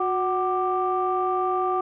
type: tone cluster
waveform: sine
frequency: 364.8 / 749 / 1182 Hz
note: F#4 / F#5 / D6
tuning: -24 / +21 / +11 cents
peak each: -25 dBFS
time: 0-1.81 s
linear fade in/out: 5 ms
effects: tanh soft clip ceiling -13 dBFS